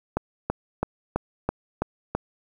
click train, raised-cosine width 1 ms, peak -9 dBFS, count 7, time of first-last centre 0.17-2.15 s, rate 3.03 Hz, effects 8-bit

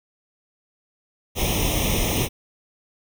pink noise with comb filter, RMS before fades -22 dBFS, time 1.35-2.29 s, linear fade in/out 50 ms, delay 0.33 ms, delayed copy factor +0.95, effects none

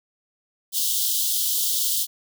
white high-pass noise, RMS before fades -23 dBFS, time 0.72-2.07 s, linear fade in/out 50 ms, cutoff 3000 Hz, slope 96 dB/octave, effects none

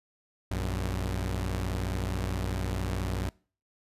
sawtooth tone pair together, 59.23 / 93.9 Hz, A#1 / F#2, +28 / +26 cents, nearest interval minor sixth, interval 798 cents, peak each -28 dBFS, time 0.51-3.29 s, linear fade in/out 0 ms, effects noise-tail reverb RT60 0.4 s tail -23 dB re dry + resampled to 32000 Hz

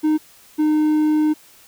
triangle tone pair in turn, 308.5 / 306 Hz, D#4 / D#4, -15 / -29 cents, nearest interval unison, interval 14 cents, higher first, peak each -12 dBFS, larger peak neither, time 0.03-0.18 / 0.58-1.34 s, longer second, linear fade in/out 20 ms, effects white hiss -49 dBFS RMS until 1.67 s

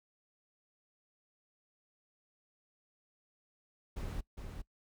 brown noise with echo, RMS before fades -39 dBFS, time 3.96-4.21 s, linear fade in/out 10 ms, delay 410 ms, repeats 1, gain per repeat -5 dB, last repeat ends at 4.62 s, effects noise-tail reverb RT60 0.1 s tail -21 dB re dry

